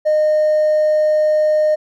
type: tone with hard clipping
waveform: triangle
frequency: 613 Hz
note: D#5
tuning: 26 cents flat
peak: -11 dBFS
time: 0.05-1.76 s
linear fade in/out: 20 ms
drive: 2 dB
effects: none